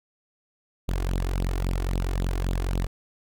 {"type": "tone with flanger", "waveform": "sawtooth", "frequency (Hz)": 45.07, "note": "F#1", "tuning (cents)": -45, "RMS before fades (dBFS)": -26, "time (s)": [0.88, 2.87], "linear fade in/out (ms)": 10, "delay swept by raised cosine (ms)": [0.24, 2.84], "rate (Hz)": 3.7, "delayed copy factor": 0.75, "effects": []}